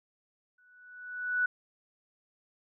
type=tone with exponential growth; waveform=sine; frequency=1480 Hz; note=F#6; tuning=in tune; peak=-23 dBFS; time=0.58-1.46 s; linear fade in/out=5 ms; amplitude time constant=190 ms; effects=none